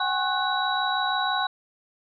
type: tone cluster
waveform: sine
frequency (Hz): 749 / 815 / 1083 / 1487 / 3897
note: F#5 / G#5 / C#6 / F#6 / B7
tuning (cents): +21 / -33 / -41 / +8 / -24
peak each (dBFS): -29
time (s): 0-1.47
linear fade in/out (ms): 5
effects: none